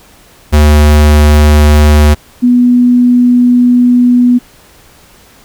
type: tone pair in turn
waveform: square / sine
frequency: 74.8 / 245.4 Hz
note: D2 / B3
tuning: +32 / -11 cents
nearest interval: octave + major sixth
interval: 2057 cents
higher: second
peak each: -3 dBFS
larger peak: neither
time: 0.52-2.15 / 2.42-4.39 s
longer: second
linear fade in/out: 20 ms
effects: pink hiss -41 dBFS RMS until 5.44 s